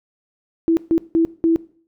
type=tone bursts at uneven times; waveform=sine; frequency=329.6 Hz; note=E4; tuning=in tune; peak=-12 dBFS; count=4; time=0.68-0.77 / 0.91-0.98 / 1.15-1.25 / 1.44-1.56 s; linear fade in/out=0 ms; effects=noise-tail reverb RT60 0.5 s tail -20 dB re dry